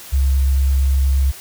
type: tone with vibrato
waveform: sine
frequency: 67.6 Hz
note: C#2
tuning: 43 cents flat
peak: -12 dBFS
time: 0.12-1.32 s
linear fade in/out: 20 ms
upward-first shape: triangle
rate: 8.7 Hz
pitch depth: 11 cents each way
effects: white hiss -37 dBFS RMS until 1.4 s